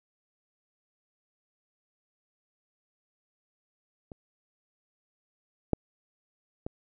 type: clicks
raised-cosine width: 2 ms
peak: -29 / -10 / -21 dBFS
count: 3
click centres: 4.118 / 5.733 / 6.665 s
effects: none